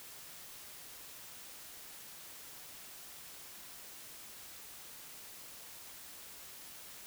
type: silence
effects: white hiss -51 dBFS RMS until 7.06 s